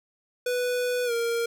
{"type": "tone with pitch glide", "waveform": "square", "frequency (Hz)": [493.9, 466.2], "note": ["B4", "A#4"], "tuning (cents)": [0, 0], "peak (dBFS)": -25, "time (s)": [0.46, 1.46], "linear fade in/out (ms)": 5, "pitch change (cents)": -100, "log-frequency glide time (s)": [1.05, 1.12], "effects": []}